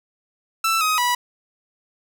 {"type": "tone with pitch steps", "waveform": "sawtooth", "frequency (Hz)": [1328, 1259, 978], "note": ["E6", "D#6", "B5"], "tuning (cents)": [12, 20, -17], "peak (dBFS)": -14, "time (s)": [0.64, 1.15], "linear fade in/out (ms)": 5, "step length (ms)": 170, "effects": []}